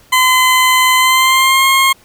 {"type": "tone with pitch glide", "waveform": "20% pulse", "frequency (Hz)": [1023, 1073.2], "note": ["C6", "C6"], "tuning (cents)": [-39, 44], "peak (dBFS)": -3, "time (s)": [0.12, 1.93], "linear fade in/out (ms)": 10, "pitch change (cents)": 83, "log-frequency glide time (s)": [0.97, 1.66], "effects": ["pink hiss -47 dBFS RMS until 2.04 s"]}